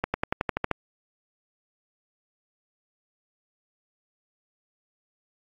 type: accelerating click train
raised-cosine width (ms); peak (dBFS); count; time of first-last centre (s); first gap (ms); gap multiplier
0.5; -9; 9; 0.04-0.713; 100; 0.95
effects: AAC 64 kbps